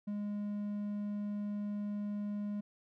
triangle tone, 206.2 Hz, G#3, 12 cents flat, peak -33 dBFS, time 0.07-2.61 s, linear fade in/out 10 ms, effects none

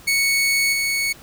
sawtooth tone with level steps, 2217 Hz, C#7, in tune, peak -13 / -16 dBFS, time 0.07-1.13 s, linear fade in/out 10 ms, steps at 0.72 s, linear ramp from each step 20 ms, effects pink hiss -45 dBFS RMS until 1.22 s

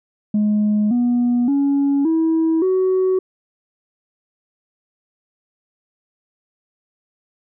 sine tone with pitch steps, 210 / 242.6 / 280.3 / 323.9 / 374.2 Hz, G#3 / B3 / C#4 / E4 / F#4, +19 / -31 / +19 / -30 / +20 cents, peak -12 dBFS, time 0.34-3.19 s, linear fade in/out 5 ms, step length 570 ms, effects tanh soft clip ceiling -12 dBFS

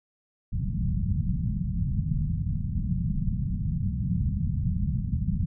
white low-pass noise, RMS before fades -27 dBFS, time 0.52-5.46 s, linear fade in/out 10 ms, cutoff 190 Hz, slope 48 dB/octave, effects none

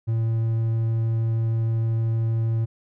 triangle tone, 113.3 Hz, A#2, 49 cents flat, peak -18 dBFS, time 0.07-2.66 s, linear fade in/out 20 ms, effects none

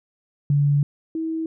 sine tone pair in turn, 143.7 / 322.6 Hz, D3 / E4, -37 / -37 cents, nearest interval octave + major second, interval 1400 cents, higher second, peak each -15 / -23 dBFS, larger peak first, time 0.5-0.83 / 1.15-1.46 s, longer first, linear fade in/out 2 ms, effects none

